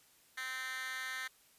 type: tone with high-pass filter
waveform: 10% pulse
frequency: 259.3 Hz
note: C4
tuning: 15 cents flat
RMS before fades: -41 dBFS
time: 0.37-1.28 s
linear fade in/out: 10 ms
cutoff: 1900 Hz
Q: 3.7
effects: white hiss -66 dBFS RMS until 1.58 s + resampled to 32000 Hz